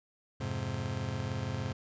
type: chord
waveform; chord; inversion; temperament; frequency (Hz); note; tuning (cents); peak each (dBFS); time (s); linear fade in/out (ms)
35% pulse; F minor; none; just; 87.31 / 104.77 / 130.96; F2 / Ab2 / C3; 0 / +16 / +2; -39 / -35 / -35; 0.4-1.73; 10
effects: resampled to 16000 Hz